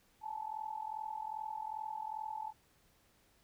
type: tone with amplitude modulation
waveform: sine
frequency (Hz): 870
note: A5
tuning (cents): -20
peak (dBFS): -35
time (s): 0.21-2.53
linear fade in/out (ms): 50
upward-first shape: sine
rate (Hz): 42.5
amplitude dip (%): 85
effects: pink hiss -70 dBFS RMS until 3.43 s